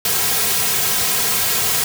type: noise with comb filter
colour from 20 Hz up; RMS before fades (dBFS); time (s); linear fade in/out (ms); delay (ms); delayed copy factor
white; -18; 0.05-1.84; 2; 3.4; -0.75
effects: none